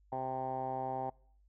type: tone with low-pass filter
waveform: 10% pulse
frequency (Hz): 130.81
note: C3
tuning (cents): 0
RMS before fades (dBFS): -37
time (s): 0.12-1.1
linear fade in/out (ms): 5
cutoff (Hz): 830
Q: 7.4
effects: noise-tail reverb RT60 0.6 s tail -25 dB re dry + added 50 Hz sine -63 dBFS peak until 1.48 s

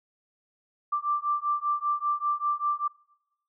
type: beating tone pair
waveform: sine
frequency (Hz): 1174.7 / 1179.8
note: D6 / D6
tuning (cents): 0 / +8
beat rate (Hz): 5.1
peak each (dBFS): -28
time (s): 0.92-2.88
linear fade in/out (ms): 10
effects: noise-tail reverb RT60 1.0 s tail -25 dB re dry

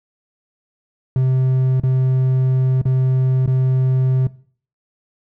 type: tone with dropouts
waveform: triangle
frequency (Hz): 130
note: C3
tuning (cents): -11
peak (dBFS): -11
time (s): 1.16-4.27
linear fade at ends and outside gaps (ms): 2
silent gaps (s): 1.8-1.835 / 2.816-2.854 / 3.461-3.476
effects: noise-tail reverb RT60 0.5 s tail -20 dB re dry

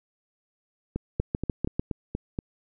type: two click trains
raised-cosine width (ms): 3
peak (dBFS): -12 / -16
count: 5 / 7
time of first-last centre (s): 1.2-1.795 / 0.96-2.389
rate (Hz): 6.72 / 4.2
effects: none

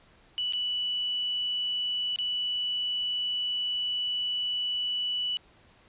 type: tone with dropouts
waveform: sine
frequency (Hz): 2960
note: F#7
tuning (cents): 0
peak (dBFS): -27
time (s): 0.38-5.37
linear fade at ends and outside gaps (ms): 0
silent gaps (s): 0.524-0.534 / 2.16-2.187
effects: pink hiss -59 dBFS RMS until 5.88 s + resampled to 8000 Hz

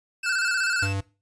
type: tone with tremolo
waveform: 40% pulse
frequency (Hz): 2637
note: E7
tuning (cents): 0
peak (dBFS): -28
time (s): 0.23-0.93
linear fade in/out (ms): 5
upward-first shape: sine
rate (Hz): 5.3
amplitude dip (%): 45
type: tone with vibrato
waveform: square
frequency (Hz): 1480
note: F#6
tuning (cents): 0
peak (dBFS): -23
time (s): 0.23-0.88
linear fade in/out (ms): 50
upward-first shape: square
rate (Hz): 16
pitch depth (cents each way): 64
type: tone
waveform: square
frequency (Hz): 98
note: G2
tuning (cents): 0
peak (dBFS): -26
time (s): 0.82-1.01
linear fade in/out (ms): 10
effects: noise-tail reverb RT60 0.3 s tail -19 dB re dry + resampled to 22050 Hz

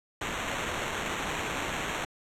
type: noise with sample-and-hold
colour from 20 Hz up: white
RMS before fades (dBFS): -33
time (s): 0.21-2.05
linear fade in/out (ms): 5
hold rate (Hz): 4900
effects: low-pass 9000 Hz 12 dB/octave

